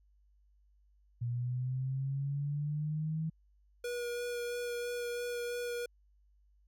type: linear sweep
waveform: sine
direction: up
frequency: 118.4 to 160.7 Hz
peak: -32 dBFS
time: 1.21-3.3 s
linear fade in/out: 10 ms
type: tone with vibrato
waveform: square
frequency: 481.5 Hz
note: B4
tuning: 44 cents flat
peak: -36 dBFS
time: 3.84-5.86 s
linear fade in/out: 5 ms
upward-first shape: sine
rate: 3 Hz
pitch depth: 11 cents each way
effects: added 50 Hz sine -64 dBFS peak until 6.67 s